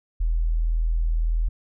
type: tone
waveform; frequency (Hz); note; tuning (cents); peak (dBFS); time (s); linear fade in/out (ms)
sine; 40.81; E1; -17; -19; 0.2-1.49; 10
effects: none